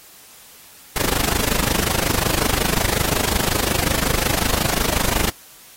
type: noise with amplitude modulation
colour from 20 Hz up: pink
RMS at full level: -17 dBFS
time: 0.96-5.3 s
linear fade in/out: 0 ms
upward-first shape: sine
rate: 25.5 Hz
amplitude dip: 90%
effects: white hiss -45 dBFS RMS until 5.76 s + AAC 48 kbps